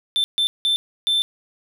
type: tone bursts at uneven times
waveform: triangle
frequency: 3548 Hz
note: A7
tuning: 14 cents sharp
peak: -15 dBFS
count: 4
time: 0.16-0.24 / 0.38-0.47 / 0.65-0.76 / 1.07-1.22 s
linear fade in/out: 0 ms
effects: none